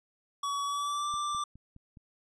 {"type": "tone with pitch glide", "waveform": "square", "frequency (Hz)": [1132, 1178], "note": ["C#6", "D6"], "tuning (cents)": [36, 5], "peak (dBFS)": -31, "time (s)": [0.43, 1.44], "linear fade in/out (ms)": 5, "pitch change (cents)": 69, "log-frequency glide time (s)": [0.64, 1.09]}
{"type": "click train", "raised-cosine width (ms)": 5, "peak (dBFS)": -39, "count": 5, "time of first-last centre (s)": [1.14, 1.972], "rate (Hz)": 4.81}
{"effects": ["resampled to 22050 Hz"]}